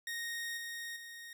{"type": "tone with level steps", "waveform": "sawtooth", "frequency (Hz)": 1862, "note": "A#6", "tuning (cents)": -2, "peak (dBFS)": [-34, -37, -43], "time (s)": [0.07, 1.33], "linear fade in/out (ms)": 2, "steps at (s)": [0.57, 0.96], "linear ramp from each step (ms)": 5, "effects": []}